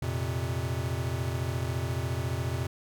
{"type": "chord", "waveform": "square", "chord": "F suspended fourth", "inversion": "none", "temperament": "equal", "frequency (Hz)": [87.31, 116.54, 130.81], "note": ["F2", "Bb2", "C3"], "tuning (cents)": [0, 0, 0], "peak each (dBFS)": -34, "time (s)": [0.02, 2.67], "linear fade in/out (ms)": 5, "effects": []}